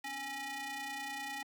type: ring-modulated tone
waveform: sawtooth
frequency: 542 Hz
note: C#5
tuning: 39 cents flat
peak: -32 dBFS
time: 0.04-1.43 s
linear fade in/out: 5 ms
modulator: 1370 Hz
effects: high-pass 300 Hz 12 dB/octave